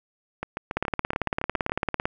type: two click trains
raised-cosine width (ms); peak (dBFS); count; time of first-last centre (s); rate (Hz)
0.5; -9 / -14; 24 / 10; 0.77-2.055 / 0.43-1.696; 17.9 / 7.11
effects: none